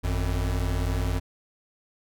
square tone pair together, 51.17 / 89.1 Hz, G#1 / F2, -25 / +35 cents, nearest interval minor seventh, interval 960 cents, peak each -27 / -28 dBFS, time 0.03-1.2 s, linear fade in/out 20 ms, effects none

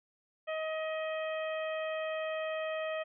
harmonic tone, 631 Hz, D#5, 24 cents sharp, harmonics 1 / 2 / 3 / 4 / 5, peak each -34 / -43 / -43 / -45 / -49 dBFS, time 0.47-3.04 s, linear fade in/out 20 ms, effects none

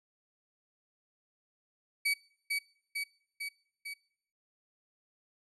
35% pulse tone with echo, 2272 Hz, C#7, 42 cents sharp, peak -25 dBFS, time 2.05-2.14 s, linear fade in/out 10 ms, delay 450 ms, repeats 4, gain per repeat -3 dB, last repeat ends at 3.94 s, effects noise-tail reverb RT60 0.7 s tail -25 dB re dry + resampled to 32000 Hz

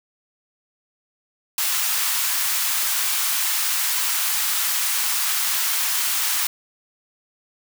white high-pass noise, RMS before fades -22 dBFS, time 1.58-6.47 s, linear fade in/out 2 ms, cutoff 900 Hz, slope 24 dB/octave, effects none

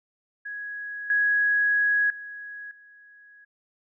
sine tone with level steps, 1665 Hz, G#6, 4 cents sharp, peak -32 / -19 / -36 / -49 dBFS, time 0.45-3.45 s, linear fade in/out 10 ms, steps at 1.1 / 2.1 / 2.71 s, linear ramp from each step 2 ms, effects none

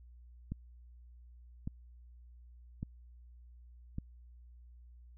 click train, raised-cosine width 5 ms, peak -25 dBFS, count 4, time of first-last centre 0.52-3.984 s, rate 0.866 Hz, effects added 60 Hz sine -53 dBFS peak until 5.17 s

